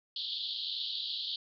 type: band-pass noise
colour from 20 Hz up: white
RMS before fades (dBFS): -37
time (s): 0.16-1.36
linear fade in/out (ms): 2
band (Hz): 3100 to 4500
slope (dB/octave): 96
effects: none